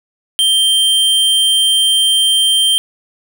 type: tone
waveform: square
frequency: 3150 Hz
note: G7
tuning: 8 cents sharp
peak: -10 dBFS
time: 0.39-2.78 s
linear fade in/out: 0 ms
effects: none